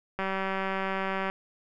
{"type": "click train", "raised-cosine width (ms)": 0.5, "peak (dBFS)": -16, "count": 214, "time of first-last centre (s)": [0.19, 1.299], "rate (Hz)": 192, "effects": []}